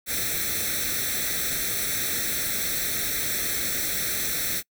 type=noise with comb filter; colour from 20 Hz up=white; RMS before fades=-27 dBFS; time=0.06-4.63 s; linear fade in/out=50 ms; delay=0.51 ms; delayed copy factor=+0.85; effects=noise-tail reverb RT60 0.1 s tail -26 dB re dry